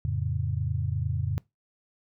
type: chord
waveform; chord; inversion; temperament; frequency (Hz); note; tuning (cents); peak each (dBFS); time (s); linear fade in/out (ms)
sine; F augmented; none; equal; 87.31 / 110 / 138.59; F2 / A2 / C#3; 0 / 0 / 0; -30; 0.05-1.38; 0
effects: noise-tail reverb RT60 0.2 s tail -23 dB re dry